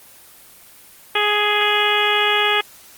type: harmonic tone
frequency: 416.8 Hz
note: G#4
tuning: 6 cents sharp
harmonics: 1 / 2 / 3 / 4 / 5 / 6 / 7 / 8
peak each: -23 / -23 / -23 / -23 / -23 / -23 / -23 / -23 dBFS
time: 1.15-2.61 s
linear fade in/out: 5 ms
effects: white hiss -45 dBFS RMS until 2.97 s + Opus 24 kbps